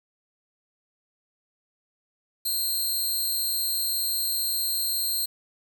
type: tone with amplitude modulation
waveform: 10% pulse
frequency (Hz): 4186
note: C8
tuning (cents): 0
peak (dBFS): -15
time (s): 2.45-5.26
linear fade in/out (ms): 10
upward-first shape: sine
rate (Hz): 255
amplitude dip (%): 60
effects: 8-bit